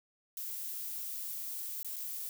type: noise with dropouts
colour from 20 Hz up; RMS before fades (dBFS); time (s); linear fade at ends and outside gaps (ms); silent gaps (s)
violet; -40; 0.37-2.29; 1; 1.83-1.846 / 1.959-1.964
effects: none